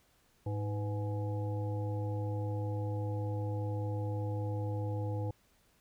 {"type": "harmonic tone with a mistuned harmonic", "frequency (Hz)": 105.1, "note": "G#2", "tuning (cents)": 21, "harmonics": [1, 3, 5, 7, 8], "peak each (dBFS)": [-33, -43, -42, -54, -47], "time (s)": [0.46, 5.31], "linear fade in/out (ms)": 5, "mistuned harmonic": 5, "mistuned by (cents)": -79, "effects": ["pink hiss -69 dBFS RMS until 5.8 s"]}